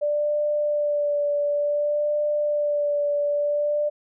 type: tone with vibrato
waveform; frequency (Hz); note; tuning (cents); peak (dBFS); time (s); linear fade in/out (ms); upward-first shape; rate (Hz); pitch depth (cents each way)
sine; 587.3; D5; 0; -20; 0.01-3.9; 20; sine; 0.56; 20
effects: none